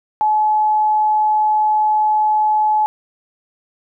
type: tone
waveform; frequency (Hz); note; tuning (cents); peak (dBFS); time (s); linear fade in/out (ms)
sine; 855; A5; -50; -12; 0.21-2.86; 0
effects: none